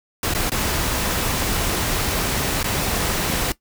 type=noise with dropouts; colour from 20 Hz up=pink; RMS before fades=-22 dBFS; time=0.23-3.52 s; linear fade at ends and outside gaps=2 ms; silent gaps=0.338-0.348 / 0.497-0.518 / 2.63-2.642 s; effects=noise-tail reverb RT60 0.1 s tail -17 dB re dry